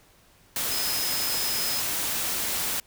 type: tone in noise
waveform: sine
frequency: 5100 Hz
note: D#8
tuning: 42 cents sharp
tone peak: -30 dBFS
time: 0.71-1.8 s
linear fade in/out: 2 ms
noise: white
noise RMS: -28 dBFS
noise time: 0.56-2.8 s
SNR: -5 dB
effects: pink hiss -58 dBFS RMS until 2.86 s